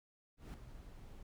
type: noise with ADSR envelope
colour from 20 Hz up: brown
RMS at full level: -44 dBFS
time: 0.37-1.23 s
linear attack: 170 ms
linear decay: 3 ms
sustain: -9 dB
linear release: 4 ms
effects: none